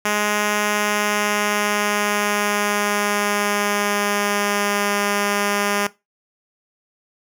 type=tone with pitch glide; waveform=5% pulse; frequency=208.5 to 203.5 Hz; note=G#3 to G#3; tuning=+7 to -35 cents; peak=-7 dBFS; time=0.05-5.87 s; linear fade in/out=5 ms; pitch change=-42 cents; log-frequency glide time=0.6-4.95 s; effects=noise-tail reverb RT60 0.2 s tail -17 dB re dry